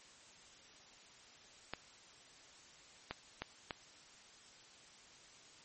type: clicks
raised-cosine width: 0.3 ms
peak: -23 dBFS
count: 4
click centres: 1.736 / 3.11 / 3.42 / 3.708 s
effects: white hiss -60 dBFS RMS until 5.64 s + MP3 32 kbps